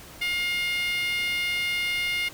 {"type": "tone with high-pass filter", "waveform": "10% pulse", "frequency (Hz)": 711, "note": "F5", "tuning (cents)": 31, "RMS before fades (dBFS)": -27, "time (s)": [0.21, 2.29], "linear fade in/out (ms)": 10, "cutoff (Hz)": 2300, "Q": 7, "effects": ["pink hiss -45 dBFS RMS until 2.33 s"]}